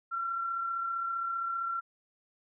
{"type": "tone with amplitude modulation", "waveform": "sine", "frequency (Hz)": 1362, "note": "F6", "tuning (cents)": -44, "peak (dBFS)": -29, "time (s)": [0.11, 1.81], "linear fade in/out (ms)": 20, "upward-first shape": "sine", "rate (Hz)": 35.3, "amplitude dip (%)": 35, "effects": []}